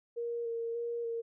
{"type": "tone with vibrato", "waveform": "sine", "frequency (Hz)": 466.2, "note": "A#4", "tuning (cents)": 0, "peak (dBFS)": -33, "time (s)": [0.16, 1.22], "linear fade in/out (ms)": 20, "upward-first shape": "square", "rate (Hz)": 1.7, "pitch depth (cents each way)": 16, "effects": []}